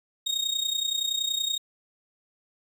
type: tone with amplitude modulation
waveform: 35% pulse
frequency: 3729 Hz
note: A#7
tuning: in tune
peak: -20 dBFS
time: 0.26-1.58 s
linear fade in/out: 10 ms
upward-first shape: sine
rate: 30.6 Hz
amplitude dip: 75%
effects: resampled to 32000 Hz